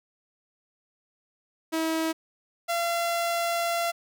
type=tone pair in turn; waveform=sawtooth; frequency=322.3 / 682.9 Hz; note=E4 / F5; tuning=-39 / -39 cents; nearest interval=octave + minor second; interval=1300 cents; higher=second; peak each=-21 dBFS; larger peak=neither; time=1.72-2.13 / 2.68-3.92 s; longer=second; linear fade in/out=20 ms; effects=none